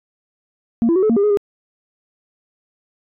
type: tone with pitch steps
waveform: sine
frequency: 231.4 / 335.8 / 375.5 / 431.7 / 230.8 / 402.1 / 418.8 / 406.2 Hz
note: A#3 / E4 / F#4 / A4 / A#3 / G4 / G#4 / G#4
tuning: -13 / +32 / +26 / -33 / -17 / +44 / +15 / -38 cents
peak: -10 dBFS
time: 0.82-1.372 s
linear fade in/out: 0 ms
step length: 69 ms
effects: tanh soft clip ceiling -10 dBFS